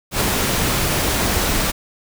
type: noise with ADSR envelope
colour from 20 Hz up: pink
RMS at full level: -17 dBFS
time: 0.11-1.72 s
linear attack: 95 ms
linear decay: 12 ms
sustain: -2 dB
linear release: 17 ms
effects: none